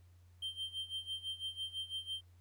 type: tone with tremolo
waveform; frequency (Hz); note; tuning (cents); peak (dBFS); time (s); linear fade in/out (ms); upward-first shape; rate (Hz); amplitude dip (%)
triangle; 3143; G7; +4; -35; 0.42-2.21; 5; sine; 6; 85
effects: added 88 Hz sine -59 dBFS peak until 2.4 s + pink hiss -75 dBFS RMS until 2.4 s